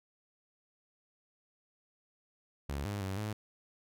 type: tone with pitch steps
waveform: sawtooth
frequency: 70.5 / 101.9 / 95.9 / 106.2 Hz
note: C#2 / G#2 / G2 / G#2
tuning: +30 / -32 / -37 / +39 cents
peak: -31 dBFS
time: 2.69-3.33 s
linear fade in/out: 5 ms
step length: 160 ms
effects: none